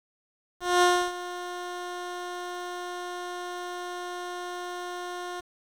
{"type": "tone with ADSR envelope", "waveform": "15% pulse", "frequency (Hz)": 356.1, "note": "F4", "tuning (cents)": 34, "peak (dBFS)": -11, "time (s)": [0.6, 5.41], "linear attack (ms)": 220, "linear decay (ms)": 300, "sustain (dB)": -17, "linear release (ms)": 14, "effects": ["low-pass 9000 Hz 12 dB/octave", "8-bit"]}